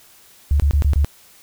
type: tone bursts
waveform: sine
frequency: 71.6 Hz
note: D2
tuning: 43 cents flat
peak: -12 dBFS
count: 5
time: 0.51-1.046 s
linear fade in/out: 0 ms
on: 88 ms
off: 24 ms
effects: white hiss -49 dBFS RMS until 1.42 s